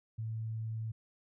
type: tone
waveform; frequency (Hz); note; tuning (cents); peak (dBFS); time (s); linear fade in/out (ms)
sine; 111.3; A2; +20; -35; 0.18-0.92; 10
effects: none